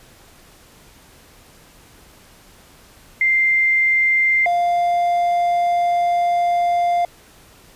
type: tone pair in turn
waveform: sine / triangle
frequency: 2093 / 698.5 Hz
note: C7 / F5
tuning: 0 / 0 cents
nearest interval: octave + perfect fifth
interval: 1900 cents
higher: first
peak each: -13 dBFS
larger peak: neither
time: 3.21-4.46 / 4.46-7.05 s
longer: second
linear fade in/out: 2 ms
effects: pink hiss -48 dBFS RMS until 7.75 s + resampled to 32000 Hz